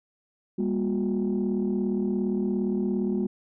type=tone cluster; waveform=sine; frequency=200.1 / 237.4 / 361.9 Hz; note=G3 / A#3 / F#4; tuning=+36 / +32 / -38 cents; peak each=-25 / -28 / -28 dBFS; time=0.58-3.27 s; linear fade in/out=10 ms; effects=tanh soft clip ceiling -18 dBFS